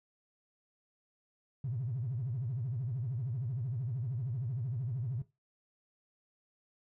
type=tone with vibrato; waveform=triangle; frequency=123.47 Hz; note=B2; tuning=in tune; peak=-29 dBFS; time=1.64-5.22 s; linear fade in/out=5 ms; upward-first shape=sine; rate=13 Hz; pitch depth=240 cents each way; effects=noise-tail reverb RT60 0.2 s tail -19 dB re dry + tanh soft clip ceiling -31 dBFS